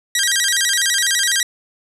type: tone with vibrato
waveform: 10% pulse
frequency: 1753 Hz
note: A6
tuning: 7 cents flat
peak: -5 dBFS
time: 0.15-1.43 s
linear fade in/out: 2 ms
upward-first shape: square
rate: 12 Hz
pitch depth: 160 cents each way
effects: low-pass 10000 Hz 12 dB/octave